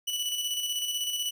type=tone with tremolo; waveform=sawtooth; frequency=2962 Hz; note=F#7; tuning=1 cent sharp; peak=-24 dBFS; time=0.07-1.31 s; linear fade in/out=10 ms; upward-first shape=square; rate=16 Hz; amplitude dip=40%; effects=none